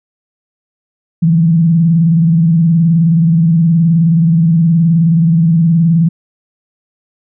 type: tone with vibrato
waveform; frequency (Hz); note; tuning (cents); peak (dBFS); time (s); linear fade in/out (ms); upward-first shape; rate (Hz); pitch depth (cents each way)
sine; 165.4; E3; +6; -6; 1.22-6.09; 10; square; 19; 69
effects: none